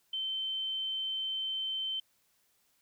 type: tone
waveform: sine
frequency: 3092 Hz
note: G7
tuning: 24 cents flat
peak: -32 dBFS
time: 0.13-2 s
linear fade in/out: 5 ms
effects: white hiss -72 dBFS RMS until 2.81 s